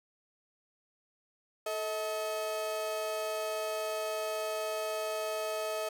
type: tone pair together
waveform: 35% pulse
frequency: 438.1 / 638.9 Hz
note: A4 / D#5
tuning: -7 / +46 cents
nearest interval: perfect fifth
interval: 653 cents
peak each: -37 / -32 dBFS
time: 1.66-5.89 s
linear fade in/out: 5 ms
effects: none